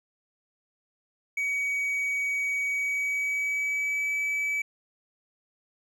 triangle tone with pitch glide, 2261 to 2295 Hz, C#7 to D7, +34 to -40 cents, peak -24 dBFS, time 1.37-4.62 s, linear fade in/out 5 ms, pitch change +26 cents, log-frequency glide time 2.67-4.13 s, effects none

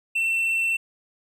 triangle tone, 2692 Hz, E7, 36 cents sharp, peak -19 dBFS, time 0.15-0.77 s, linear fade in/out 10 ms, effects none

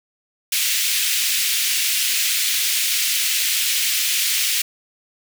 pink high-pass noise, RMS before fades -20 dBFS, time 0.52-4.62 s, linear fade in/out 5 ms, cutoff 2300 Hz, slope 24 dB/octave, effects none

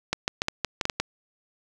clicks, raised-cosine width 0.2 ms, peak -7 dBFS, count 9, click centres 0.13 / 0.279 / 0.419 / 0.484 / 0.647 / 0.812 / 0.854 / 0.898 / 1 s, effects none

